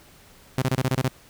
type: tone bursts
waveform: sawtooth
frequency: 130.3 Hz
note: C3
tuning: 7 cents flat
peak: -16 dBFS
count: 8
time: 0.58-1.083 s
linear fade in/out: 2 ms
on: 41 ms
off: 25 ms
effects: pink hiss -52 dBFS RMS until 1.29 s